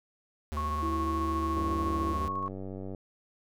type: tone with vibrato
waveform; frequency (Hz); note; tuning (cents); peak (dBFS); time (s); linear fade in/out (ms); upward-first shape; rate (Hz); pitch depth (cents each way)
square; 75.4; D2; +46; -33; 0.52-2.28; 0; triangle; 20; 100
type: tone with tremolo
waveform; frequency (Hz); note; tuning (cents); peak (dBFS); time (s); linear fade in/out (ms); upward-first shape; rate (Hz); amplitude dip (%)
sine; 1100; C#6; -14; -30; 0.57-2.48; 0; square; 14; 25
type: tone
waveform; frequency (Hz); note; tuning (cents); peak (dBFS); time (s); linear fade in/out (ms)
sine; 329.6; E4; 0; -32; 0.82-2.14; 10
type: click train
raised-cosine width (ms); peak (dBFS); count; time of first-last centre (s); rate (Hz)
2; -27; 133; 1.57-2.948; 95.8
effects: none